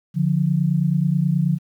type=tone pair together; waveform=sine; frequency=146.3 / 175.65 Hz; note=D3 / F3; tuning=-6 / +10 cents; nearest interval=minor third; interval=316 cents; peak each=-19 dBFS; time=0.14-1.59 s; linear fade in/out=50 ms; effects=9-bit